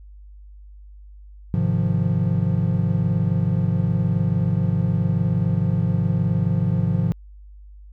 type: chord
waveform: triangle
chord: F minor seventh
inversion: first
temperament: equal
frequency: 103.83 / 130.81 / 155.56 / 174.61 Hz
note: Ab2 / C3 / Eb3 / F3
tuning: 0 / 0 / 0 / 0 cents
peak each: -21 / -22 / -23 / -20 dBFS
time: 1.54-7.12 s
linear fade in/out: 0 ms
effects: added 50 Hz sine -40 dBFS peak until 7.92 s